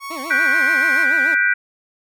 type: tone with pitch glide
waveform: 30% pulse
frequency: 1108.7 to 1073.4 Hz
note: C#6 to C6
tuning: 0 to +44 cents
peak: -25 dBFS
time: 0-1.07 s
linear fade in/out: 50 ms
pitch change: -56 cents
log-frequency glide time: 0.45-0.6 s
type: tone with vibrato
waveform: 20% pulse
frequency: 294.5 Hz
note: D4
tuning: 5 cents sharp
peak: -24 dBFS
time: 0.1-1.35 s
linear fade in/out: 10 ms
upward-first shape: sine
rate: 6.9 Hz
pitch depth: 250 cents each way
type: chord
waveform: sine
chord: G major seventh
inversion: third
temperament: just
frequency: 1470 / 1568 / 1960 / 2352 Hz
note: F#6 / G6 / B6 / D7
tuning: -12 / 0 / -14 / +2 cents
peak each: -17 / -18 / -21 / -23 dBFS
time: 0.3-1.54 s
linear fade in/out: 10 ms
effects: none